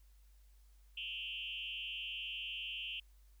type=tone with frequency modulation; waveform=sine; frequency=2902 Hz; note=F#7; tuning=34 cents flat; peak=-40 dBFS; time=0.97-3 s; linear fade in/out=5 ms; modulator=189 Hz; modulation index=1.6; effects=added 50 Hz sine -60 dBFS peak until 3.4 s + white hiss -75 dBFS RMS until 3.4 s

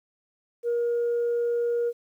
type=tone; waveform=sine; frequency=474 Hz; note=A#4; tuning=29 cents sharp; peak=-21 dBFS; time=0.63-1.93 s; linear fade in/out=50 ms; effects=tanh soft clip ceiling -20 dBFS + 10-bit

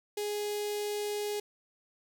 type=tone with notch filter; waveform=sawtooth; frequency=415.3 Hz; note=G#4; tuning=in tune; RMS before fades=-34 dBFS; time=0.17-1.4 s; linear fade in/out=5 ms; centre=1300 Hz; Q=0.62; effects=none

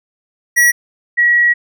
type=tone pair in turn; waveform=square / sine; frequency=1925 / 1917.1 Hz; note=B6 / A#6; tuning=-45 / +48 cents; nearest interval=unison; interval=7 cents; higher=first; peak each=-8 / -8 dBFS; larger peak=neither; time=0.56-0.72 / 1.17-1.54 s; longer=second; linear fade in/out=20 ms; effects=none

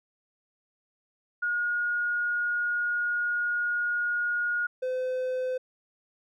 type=tone pair in turn; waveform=sine / triangle; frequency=1437 / 511.1 Hz; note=F6 / C5; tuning=+49 / -41 cents; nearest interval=octave + tritone; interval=1790 cents; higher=first; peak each=-25 dBFS; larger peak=neither; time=1.42-4.67 / 4.82-5.58 s; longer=first; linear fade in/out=10 ms; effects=none

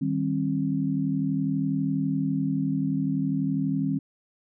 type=chord; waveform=sine; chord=C minor; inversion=first; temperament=equal with one note detuned; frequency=155.56 / 196 / 267.9 Hz; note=Eb3 / G3 / C4; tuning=0 / 0 / +41 cents; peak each=-28 / -29 / -26 dBFS; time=0.01-3.99 s; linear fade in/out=10 ms; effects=none

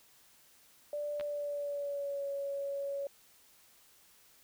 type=tone with pitch glide; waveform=sine; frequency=587.3 to 559.2 Hz; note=D5 to C#5; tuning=0 to +15 cents; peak=-34 dBFS; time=0.93-3.07 s; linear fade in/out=2 ms; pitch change=-85 cents; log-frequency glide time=1.19-2.26 s
type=clicks; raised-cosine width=0.3 ms; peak=-29 dBFS; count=2; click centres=1.198 / 1.21 s
effects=white hiss -63 dBFS RMS until 4.43 s

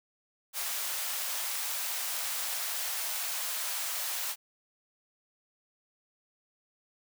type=high-pass noise; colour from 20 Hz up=white; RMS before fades=-34 dBFS; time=0.53-4.36 s; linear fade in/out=50 ms; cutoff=610 Hz; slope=24 dB/octave; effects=none

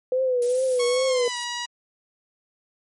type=tone with vibrato; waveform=sine; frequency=503 Hz; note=B4; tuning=32 cents sharp; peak=-19 dBFS; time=0.12-1.28 s; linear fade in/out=2 ms; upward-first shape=triangle; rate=2.4 Hz; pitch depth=83 cents each way
type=noise; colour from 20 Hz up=violet; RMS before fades=-32 dBFS; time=0.42-1.44 s; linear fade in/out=0 ms
type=tone with pitch glide; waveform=10% pulse; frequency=1100 to 963.2 Hz; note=C#6 to B5; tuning=-14 to -44 cents; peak=-19 dBFS; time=0.79-1.66 s; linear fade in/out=10 ms; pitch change=-230 cents; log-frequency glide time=1.06-1.37 s
effects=MP3 48 kbps

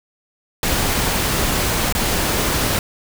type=noise with dropouts; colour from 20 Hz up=pink; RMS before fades=-19 dBFS; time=0.63-2.79 s; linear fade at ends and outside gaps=1 ms; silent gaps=1.925-1.95 s; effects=none

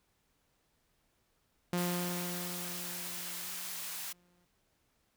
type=tone with exponential decay; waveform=sawtooth; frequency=176.7 Hz; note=F3; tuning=21 cents sharp; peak=-26 dBFS; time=1.73-4.45 s; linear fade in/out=2 ms; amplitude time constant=590 ms
type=high-pass noise; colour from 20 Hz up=white; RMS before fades=-41 dBFS; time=1.77-4.13 s; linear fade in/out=10 ms; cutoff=790 Hz; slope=12 dB/octave
effects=pink hiss -75 dBFS RMS until 5.16 s

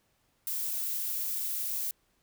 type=noise; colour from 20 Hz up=violet; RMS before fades=-33 dBFS; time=0.47-1.91 s; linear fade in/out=2 ms; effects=pink hiss -72 dBFS RMS until 2.22 s

